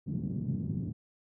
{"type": "band-pass noise", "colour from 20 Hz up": "white", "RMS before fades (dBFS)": -34, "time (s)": [0.06, 0.93], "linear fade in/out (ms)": 20, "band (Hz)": [110, 200], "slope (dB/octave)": 24, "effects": []}